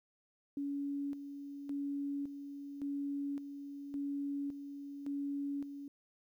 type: tone with tremolo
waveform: sine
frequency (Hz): 282.4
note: C#4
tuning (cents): +32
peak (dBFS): -35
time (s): 0.57-5.88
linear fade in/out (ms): 2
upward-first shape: square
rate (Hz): 0.89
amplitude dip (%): 60
effects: 12-bit